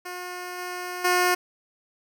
10% pulse tone with level steps, 359.5 Hz, F#4, 50 cents flat, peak -25 / -23 / -11 dBFS, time 0.05-1.35 s, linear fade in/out 10 ms, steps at 0.58 / 1.04 s, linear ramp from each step 10 ms, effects none

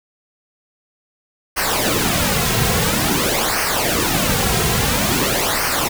pink noise with flanger, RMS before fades -18 dBFS, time 1.56-5.89 s, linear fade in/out 20 ms, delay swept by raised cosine 0.27 to 3.47 ms, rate 0.49 Hz, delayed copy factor -0.7, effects none

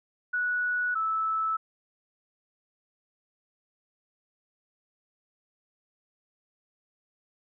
sine tone pair in turn, 1470 / 1309.6 Hz, F#6 / E6, -12 / -12 cents, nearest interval major second, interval 200 cents, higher first, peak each -25 dBFS, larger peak neither, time 0.33-0.95 / 0.95-1.57 s, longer neither, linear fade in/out 10 ms, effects none

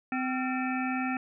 harmonic tone with a mistuned harmonic, 257.1 Hz, C4, 30 cents flat, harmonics 1 / 3 / 5 / 7 / 9 / 10, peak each -30 / -35 / -37 / -38 / -40 / -40 dBFS, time 0.12-1.17 s, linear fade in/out 2 ms, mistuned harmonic 5, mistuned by +100 cents, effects none

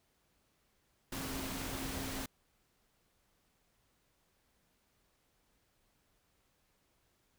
sine tone in noise, 266.5 Hz, C4, 32 cents sharp, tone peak -44 dBFS, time 1.12-2.26 s, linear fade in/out 5 ms, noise pink, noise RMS -41 dBFS, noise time 1.12-2.26 s, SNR -6 dB, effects pink hiss -75 dBFS RMS until 7.38 s

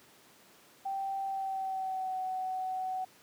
sine tone with pitch glide, 780 to 749.1 Hz, G5 to F#5, -9 to +21 cents, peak -32 dBFS, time 0.85-3.05 s, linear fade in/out 10 ms, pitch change -70 cents, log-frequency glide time 1.25-2.18 s, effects pink hiss -59 dBFS RMS until 3.22 s + high-pass 200 Hz 12 dB/octave

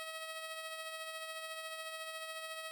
10% pulse tone with tremolo, 641 Hz, E5, 49 cents flat, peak -32 dBFS, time 0-2.71 s, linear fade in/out 0 ms, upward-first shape triangle, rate 14 Hz, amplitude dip 45%, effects none

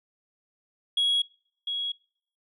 sine tone with echo, 3322 Hz, G#7, in tune, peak -19 dBFS, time 0.97-1.22 s, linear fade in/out 5 ms, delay 700 ms, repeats 1, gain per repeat -8 dB, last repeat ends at 1.92 s, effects noise-tail reverb RT60 0.6 s tail -25 dB re dry + tanh soft clip ceiling -19 dBFS

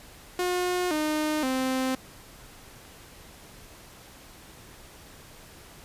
sawtooth tone with pitch steps, 359.8 / 306.1 / 260.4 Hz, F#4 / D#4 / C4, -48 / -28 / -8 cents, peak -21 dBFS, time 0.39-1.95 s, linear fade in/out 2 ms, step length 520 ms, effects pink hiss -49 dBFS RMS until 5.84 s + resampled to 32000 Hz

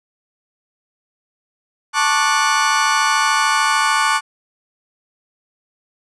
35% pulse chord, D major seventh, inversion second, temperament just, 881 / 1101.2 / 1174.7 / 1468.3 Hz, A5 / C#6 / D6 / F#6, +2 / -12 / 0 / -14 cents, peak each -18 dBFS, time 1.93-4.21 s, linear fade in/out 50 ms, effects resampled to 22050 Hz

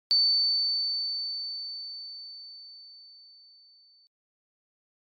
sine tone with exponential decay, 4528 Hz, C#8, 36 cents sharp, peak -18 dBFS, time 0.11-4.07 s, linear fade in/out 0 ms, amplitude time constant 860 ms, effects MP3 64 kbps

